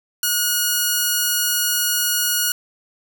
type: tone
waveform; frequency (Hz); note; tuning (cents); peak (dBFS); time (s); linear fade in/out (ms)
5% pulse; 1448; F#6; -38; -6; 0.23-2.52; 2
effects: none